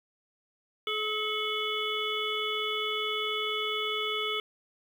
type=harmonic tone with a mistuned harmonic; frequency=427.7 Hz; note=A4; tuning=49 cents flat; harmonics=1 / 3 / 5 / 7 / 8; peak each=-35 / -35 / -35 / -35 / -35 dBFS; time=0.87-4.4 s; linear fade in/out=2 ms; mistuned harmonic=5; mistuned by=+40 cents; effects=9-bit